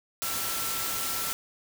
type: tone in noise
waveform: sine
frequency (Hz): 1345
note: E6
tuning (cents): +34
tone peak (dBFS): -39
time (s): 0.22-1.33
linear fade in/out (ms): 0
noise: white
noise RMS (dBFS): -31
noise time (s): 0.22-1.33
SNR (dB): -11
effects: none